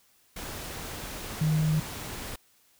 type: tone in noise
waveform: sine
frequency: 155.56 Hz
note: D#3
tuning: in tune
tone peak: -22 dBFS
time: 1.41-1.8 s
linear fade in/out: 5 ms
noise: pink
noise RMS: -38 dBFS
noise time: 0.36-2.36 s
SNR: +13 dB
effects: white hiss -64 dBFS RMS until 2.79 s